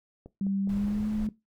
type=click train; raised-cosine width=2 ms; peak=-31 dBFS; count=4; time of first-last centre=0.26-0.881 s; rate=4.83 Hz
type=tone with pitch glide; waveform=sine; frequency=196 to 213.7 Hz; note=G3 to G#3; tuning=0 to +50 cents; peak=-26 dBFS; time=0.41-1.29 s; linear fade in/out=2 ms; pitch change=+150 cents; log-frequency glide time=0.63-1.08 s
type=noise; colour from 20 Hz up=brown; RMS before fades=-39 dBFS; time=0.69-1.27 s; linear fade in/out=2 ms
effects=noise-tail reverb RT60 0.2 s tail -18 dB re dry